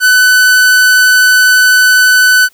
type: tone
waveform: 45% pulse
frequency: 1502 Hz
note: F#6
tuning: 26 cents sharp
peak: -4 dBFS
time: 0-2.49 s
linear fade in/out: 50 ms
effects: white hiss -49 dBFS RMS until 2.53 s